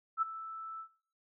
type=tone with ADSR envelope; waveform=sine; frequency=1318.5 Hz; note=E6; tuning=in tune; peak=-25 dBFS; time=0.17-0.88 s; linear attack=50 ms; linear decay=15 ms; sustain=-16 dB; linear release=82 ms; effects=noise-tail reverb RT60 0.5 s tail -20 dB re dry